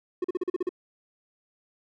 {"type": "tone bursts", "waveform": "triangle", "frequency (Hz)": 362.1, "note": "F#4", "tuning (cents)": -37, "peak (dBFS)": -22, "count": 8, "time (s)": [0.22, 0.692], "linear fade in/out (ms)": 5, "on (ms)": 24, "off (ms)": 40, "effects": []}